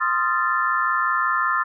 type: chord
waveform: sine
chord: F dominant seventh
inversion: second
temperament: equal with one note detuned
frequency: 1046.5 / 1244.5 / 1369.7 / 1760 Hz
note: C6 / Eb6 / F6 / A6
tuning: 0 / 0 / -34 / 0 cents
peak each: -24 dBFS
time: 0-1.64 s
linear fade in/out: 20 ms
effects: none